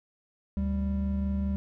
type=tone pair together; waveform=triangle; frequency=74 / 196.93 Hz; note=D2 / G3; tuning=+14 / +8 cents; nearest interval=octave + perfect fourth; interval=1694 cents; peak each=-27 dBFS; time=0.57-1.56 s; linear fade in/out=0 ms; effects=none